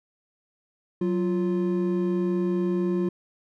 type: tone pair together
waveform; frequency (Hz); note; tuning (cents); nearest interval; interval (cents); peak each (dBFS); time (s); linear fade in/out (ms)
triangle; 184.98 / 349.2; F#3 / F4; 0 / 0; major seventh; 1100; -23 / -23; 1.01-3.09; 5
effects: none